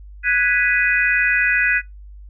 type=chord; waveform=sine; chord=G# minor seventh; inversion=third; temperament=equal; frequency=1480 / 1661.2 / 1975.5 / 2489 Hz; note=F#6 / G#6 / B6 / D#7; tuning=0 / 0 / 0 / 0 cents; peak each=-20 dBFS; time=0.23-1.82 s; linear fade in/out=50 ms; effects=noise-tail reverb RT60 0.2 s tail -24 dB re dry + added 50 Hz sine -36 dBFS peak until 2.29 s